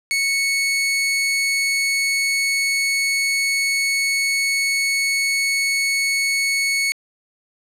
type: tone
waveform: sawtooth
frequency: 2211 Hz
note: C#7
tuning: 5 cents flat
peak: -14 dBFS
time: 0.11-6.92 s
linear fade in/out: 0 ms
effects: low-pass 12000 Hz 12 dB/octave